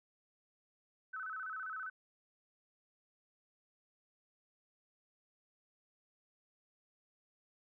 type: tone with vibrato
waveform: sine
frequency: 1400 Hz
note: F6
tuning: 4 cents sharp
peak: -40 dBFS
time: 1.13-1.9 s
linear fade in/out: 10 ms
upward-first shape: square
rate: 15 Hz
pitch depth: 140 cents each way
effects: none